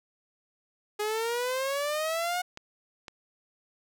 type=exponential sweep; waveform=sawtooth; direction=up; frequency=414.9 to 730 Hz; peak=-24 dBFS; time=0.99-2.42 s; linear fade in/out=10 ms
type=clicks; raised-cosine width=0.2 ms; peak=-24 dBFS; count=2; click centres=2.574 / 3.082 s
effects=none